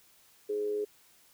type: tone with amplitude modulation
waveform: sine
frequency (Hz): 418.2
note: G#4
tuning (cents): +12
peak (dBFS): -27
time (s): 0.49-0.85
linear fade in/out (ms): 10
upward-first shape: sine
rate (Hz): 104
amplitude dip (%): 45
effects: white hiss -62 dBFS RMS until 1.33 s